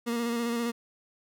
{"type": "tone with vibrato", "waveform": "30% pulse", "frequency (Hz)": 234.9, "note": "A#3", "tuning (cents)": 13, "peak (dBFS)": -25, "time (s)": [0.06, 0.72], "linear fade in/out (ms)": 20, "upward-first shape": "square", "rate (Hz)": 15, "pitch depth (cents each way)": 22, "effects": []}